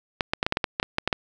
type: clicks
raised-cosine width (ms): 0.3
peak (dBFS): -6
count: 12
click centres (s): 0.208 / 0.335 / 0.429 / 0.465 / 0.524 / 0.571 / 0.642 / 0.799 / 0.829 / 0.984 / 1.076 / 1.128
effects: none